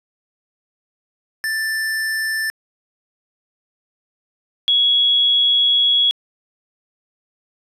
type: tone pair in turn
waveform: square / sine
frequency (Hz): 1768 / 3344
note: A6 / G#7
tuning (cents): +8 / +11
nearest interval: major seventh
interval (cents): 1103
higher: second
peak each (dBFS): -20 / -12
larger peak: second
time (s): 1.44-2.5 / 4.68-6.11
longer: second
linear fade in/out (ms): 0
effects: resampled to 32000 Hz + 9-bit